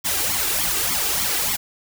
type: noise with flanger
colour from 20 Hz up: white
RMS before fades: -22 dBFS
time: 0.04-1.57 s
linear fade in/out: 20 ms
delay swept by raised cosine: 0.89 to 2.59 ms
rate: 3.4 Hz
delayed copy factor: +0.7
effects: none